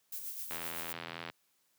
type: noise with tremolo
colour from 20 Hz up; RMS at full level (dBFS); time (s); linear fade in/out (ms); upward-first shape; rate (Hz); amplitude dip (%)
violet; -40; 0.12-0.93; 5; sine; 7.8; 45
type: click train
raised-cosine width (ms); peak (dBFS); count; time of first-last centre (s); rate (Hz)
0.3; -24; 67; 0.51-1.299; 83.6
effects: white hiss -74 dBFS RMS until 1.78 s + high-pass 100 Hz 12 dB/octave